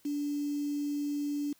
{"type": "tone with quantisation", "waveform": "sine", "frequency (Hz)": 290, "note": "D4", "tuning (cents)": -22, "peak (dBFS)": -30, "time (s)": [0.05, 1.53], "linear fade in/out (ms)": 5, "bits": 8, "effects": ["white hiss -65 dBFS RMS until 1.59 s"]}